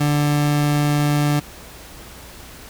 30% pulse tone, 146.83 Hz, D3, in tune, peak -13 dBFS, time 0-1.4 s, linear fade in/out 10 ms, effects added 60 Hz sine -45 dBFS peak until 2.69 s + pink hiss -40 dBFS RMS until 2.69 s

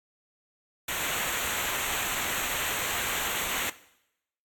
pink noise with comb filter, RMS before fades -31 dBFS, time 0.88-3.7 s, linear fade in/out 5 ms, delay 0.2 ms, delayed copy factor -0.8, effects noise-tail reverb RT60 0.8 s tail -17 dB re dry + AAC 64 kbps

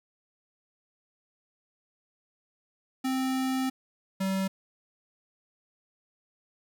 square tone pair in turn, 261.6 / 191.82 Hz, C4 / G3, 0 / -37 cents, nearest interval perfect fourth, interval 537 cents, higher first, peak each -27 dBFS, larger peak neither, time 3.04-3.7 / 4.2-4.48 s, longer first, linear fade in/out 10 ms, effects 11-bit

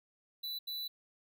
square tone bursts at uneven times, 3972 Hz, B7, 9 cents sharp, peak -38 dBFS, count 2, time 0.43-0.59 / 0.67-0.88 s, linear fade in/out 10 ms, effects none

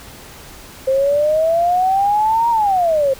sine exponential two-way sweep, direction up then down, 523.3 to 947 to 523.3 Hz, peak -12 dBFS, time 0.87-3.14 s, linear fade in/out 10 ms, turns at 2.5 s, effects pink hiss -38 dBFS RMS until 3.19 s

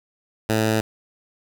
10% pulse tone, 109.7 Hz, A2, 5 cents flat, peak -10 dBFS, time 0.49-0.81 s, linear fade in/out 5 ms, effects 8-bit

